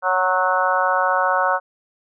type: harmonic tone with a mistuned harmonic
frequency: 185 Hz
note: F#3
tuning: in tune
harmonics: 3 / 4 / 5 / 6 / 7 / 8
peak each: -23 / -23 / -23 / -23 / -23 / -23 dBFS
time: 0.02-1.6 s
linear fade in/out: 50 ms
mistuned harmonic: 6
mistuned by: -22 cents
effects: none